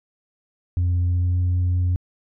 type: tone with pitch glide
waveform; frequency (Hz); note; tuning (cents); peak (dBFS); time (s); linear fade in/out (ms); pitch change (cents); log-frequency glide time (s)
sine; 88.4 to 89.48; F2 to F2; +22 to +43; -15; 0.77-1.96; 0; +21; 1.09-1.36
effects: tanh soft clip ceiling -16 dBFS